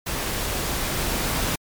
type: noise with level ramp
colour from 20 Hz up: pink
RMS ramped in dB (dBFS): -27 to -24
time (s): 0.06-1.56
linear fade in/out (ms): 10
effects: MP3 96 kbps